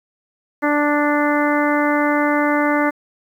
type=harmonic tone; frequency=293.8 Hz; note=D4; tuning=1 cent sharp; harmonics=1 / 2 / 3 / 4 / 5 / 6 / 7; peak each=-18 / -21 / -23 / -24 / -25 / -26 / -26 dBFS; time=0.62-2.91 s; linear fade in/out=20 ms; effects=8-bit